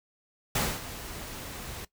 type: noise with ADSR envelope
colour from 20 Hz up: pink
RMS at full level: -26 dBFS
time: 0.55-1.85 s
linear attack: 5 ms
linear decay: 240 ms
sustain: -14 dB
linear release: 5 ms
effects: noise-tail reverb RT60 0.1 s tail -18 dB re dry